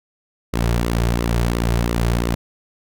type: tone with flanger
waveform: sawtooth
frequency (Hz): 58.27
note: A#1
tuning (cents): 0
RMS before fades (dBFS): -19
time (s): 0.53-2.35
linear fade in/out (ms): 10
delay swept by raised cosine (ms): 1.2 to 4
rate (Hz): 2.9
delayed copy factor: -0.55
effects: none